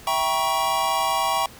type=chord; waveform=square; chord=E diminished seventh; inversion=none; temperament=equal with one note detuned; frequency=659.3 / 784 / 953.6 / 1108.7 Hz; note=E5 / G5 / Bb5 / Db6; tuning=0 / 0 / +39 / 0 cents; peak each=-30 / -26 / -26 / -26 dBFS; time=0.07-1.46 s; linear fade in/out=2 ms; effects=pink hiss -45 dBFS RMS until 1.59 s